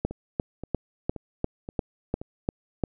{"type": "two click trains", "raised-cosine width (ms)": 2, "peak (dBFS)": [-22, -11], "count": [5, 9], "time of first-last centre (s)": [[0.11, 2.215], [0.05, 2.837]], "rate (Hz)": [1.9, 2.87], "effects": []}